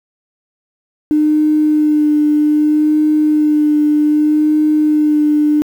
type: tone with vibrato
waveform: triangle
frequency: 302.2 Hz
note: D4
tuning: 50 cents sharp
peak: -5 dBFS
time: 1.11-5.62 s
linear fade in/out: 0 ms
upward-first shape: sine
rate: 0.64 Hz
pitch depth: 18 cents each way
effects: tanh soft clip ceiling -7 dBFS + 7-bit